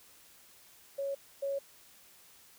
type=tone pair in turn; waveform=sine; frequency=554.4 / 554.4 Hz; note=C#5 / C#5; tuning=0 / 0 cents; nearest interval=unison; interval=0 cents; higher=neither; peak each=-32 / -31 dBFS; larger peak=second; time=0.98-1.15 / 1.42-1.59 s; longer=neither; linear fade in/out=10 ms; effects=white hiss -59 dBFS RMS until 2.58 s